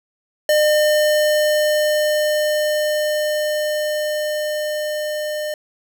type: tone with level ramp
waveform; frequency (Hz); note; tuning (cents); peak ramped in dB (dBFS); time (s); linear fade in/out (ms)
square; 605; D#5; -49; -13 to -23; 0.49-5.54; 2
effects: none